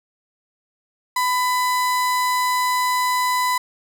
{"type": "tone", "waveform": "35% pulse", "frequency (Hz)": 1000, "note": "B5", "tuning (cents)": 21, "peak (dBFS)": -16, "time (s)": [1.16, 3.58], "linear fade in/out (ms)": 5, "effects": []}